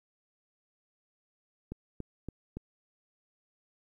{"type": "click train", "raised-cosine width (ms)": 3, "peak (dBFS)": -25, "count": 4, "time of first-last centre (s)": [1.72, 2.57], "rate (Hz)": 3.53, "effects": ["11-bit"]}